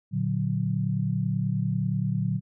sine chord, Bb augmented, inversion none, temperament equal, 116.54 / 146.83 / 185 Hz, Bb2 / D3 / F#3, 0 / 0 / 0 cents, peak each -28 dBFS, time 0.11-2.41 s, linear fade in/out 50 ms, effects none

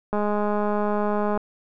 click train, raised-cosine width 1 ms, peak -12 dBFS, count 260, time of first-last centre 0.13-1.375 s, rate 208 Hz, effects none

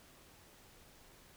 silence, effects pink hiss -61 dBFS RMS until 1.36 s

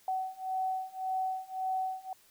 sine beating tone pair, 753 / 754.8 Hz, F#5 / F#5, +30 / +34 cents, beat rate 1.8 Hz, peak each -35 / -34 dBFS, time 0.08-2.13 s, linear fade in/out 2 ms, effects white hiss -63 dBFS RMS until 2.3 s

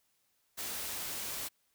white noise, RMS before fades -39 dBFS, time 0.57-1.49 s, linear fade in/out 20 ms, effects white hiss -75 dBFS RMS until 1.74 s

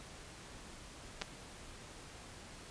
clicks, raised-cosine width 0.2 ms, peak -22 / -19 dBFS, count 2, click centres 1.215 / 1.22 s, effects pink hiss -52 dBFS RMS until 2.7 s + resampled to 22050 Hz

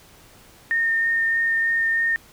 sine tone with vibrato, 1827 Hz, A#6, 35 cents flat, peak -18 dBFS, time 0.71-2.16 s, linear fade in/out 0 ms, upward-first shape sine, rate 3.2 Hz, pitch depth 9 cents each way, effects pink hiss -50 dBFS RMS until 2.32 s

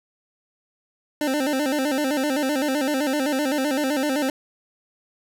25% pulse tone with vibrato, 280.5 Hz, C#4, 21 cents sharp, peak -17 dBFS, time 1.21-4.3 s, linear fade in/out 2 ms, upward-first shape square, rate 7.8 Hz, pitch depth 110 cents each way, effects none

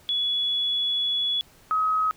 sine tone pair in turn, 3393 / 1270.9 Hz, G#7 / D#6, +36 / +36 cents, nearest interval octave + perfect fourth, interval 1700 cents, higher first, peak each -22 / -20 dBFS, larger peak second, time 0.09-1.41 / 1.71-2.11 s, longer first, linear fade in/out 0 ms, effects pink hiss -55 dBFS RMS until 2.16 s

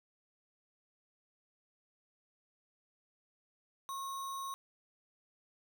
sine tone with sample-and-hold, 1086 Hz, C#6, 36 cents flat, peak -38 dBFS, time 3.89-4.54 s, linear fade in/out 0 ms, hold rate 4900 Hz, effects none

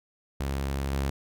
sawtooth tone with level steps, 68.5 Hz, C#2, 20 cents flat, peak -24 / -22 dBFS, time 0.4-1.1 s, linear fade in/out 5 ms, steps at 0.92 s, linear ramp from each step 10 ms, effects none

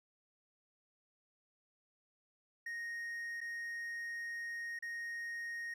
triangle tone with dropouts, 1864.7 Hz, A#6, in tune, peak -38 dBFS, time 2.66-5.74 s, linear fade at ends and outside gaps 5 ms, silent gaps 3.406-3.412 / 4.79-4.824 s, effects none

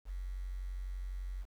sine tone with quantisation, 45.95 Hz, F#1, 11 cents flat, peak -37 dBFS, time 0.05-1.46 s, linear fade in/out 50 ms, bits 10, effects none

